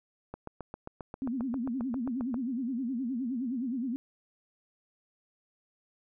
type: click train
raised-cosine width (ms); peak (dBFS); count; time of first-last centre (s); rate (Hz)
1; -25; 16; 0.34-2.343; 7.49
type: tone with vibrato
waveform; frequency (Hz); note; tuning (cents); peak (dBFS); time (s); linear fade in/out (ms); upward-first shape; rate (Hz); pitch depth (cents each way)
sine; 249.7; B3; +19; -30; 1.22-3.96; 0; sine; 9.6; 170
effects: none